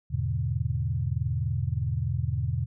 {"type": "chord", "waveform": "sine", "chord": "E dominant seventh", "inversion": "none", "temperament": "equal", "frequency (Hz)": [82.41, 103.83, 123.47, 146.83], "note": ["E2", "G#2", "B2", "D3"], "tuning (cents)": [0, 0, 0, 0], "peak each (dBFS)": [-31, -31, -29, -33], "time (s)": [0.1, 2.66], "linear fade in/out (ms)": 20, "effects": []}